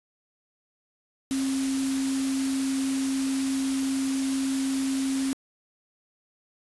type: tone in noise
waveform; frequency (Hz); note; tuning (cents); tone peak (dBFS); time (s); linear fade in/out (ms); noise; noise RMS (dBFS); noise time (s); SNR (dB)
sine; 268.2; C4; +43; -24; 1.31-5.33; 0; white; -35; 1.31-5.33; +8
effects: resampled to 24000 Hz